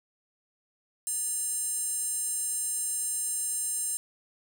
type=tone with high-pass filter; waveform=square; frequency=578 Hz; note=D5; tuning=28 cents flat; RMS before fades=-31 dBFS; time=1.07-3.97 s; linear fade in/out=0 ms; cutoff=8600 Hz; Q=6.7; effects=none